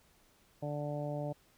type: harmonic tone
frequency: 146.83 Hz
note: D3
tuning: in tune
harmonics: 1 / 2 / 3 / 4 / 5 / 6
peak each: -38 / -43 / -47 / -39 / -46 / -52 dBFS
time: 0.62-1.33 s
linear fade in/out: 10 ms
effects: pink hiss -67 dBFS RMS until 1.57 s